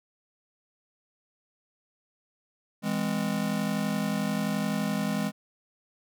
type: chord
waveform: square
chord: E augmented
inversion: none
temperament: just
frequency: 164.81 / 206 / 257.5 Hz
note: E3 / G#3 / B#3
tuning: 0 / -14 / -28 cents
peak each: -34 / -29 / -34 dBFS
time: 2.82-5.32 s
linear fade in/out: 50 ms
effects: none